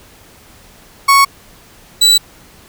35% pulse tone pair in turn, 1108.7 / 3951 Hz, C#6 / B7, 0 / 0 cents, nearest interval octave + minor seventh, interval 2200 cents, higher second, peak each -4 dBFS, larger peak neither, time 1.08-1.25 / 2.01-2.18 s, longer neither, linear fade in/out 10 ms, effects pink hiss -43 dBFS RMS until 2.68 s

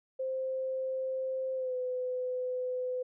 sine tone with pitch glide, 523.3 to 504.6 Hz, C5 to B4, 0 to +37 cents, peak -31 dBFS, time 0.19-3.03 s, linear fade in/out 10 ms, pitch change -63 cents, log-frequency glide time 1.55-1.75 s, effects none

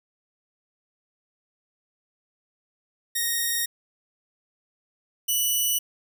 5% pulse tone pair in turn, 1864.7 / 2960 Hz, A#6 / F#7, 0 / 0 cents, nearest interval minor sixth, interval 800 cents, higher second, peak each -13 dBFS, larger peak neither, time 3.15-3.66 / 5.28-5.79 s, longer neither, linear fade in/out 10 ms, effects none

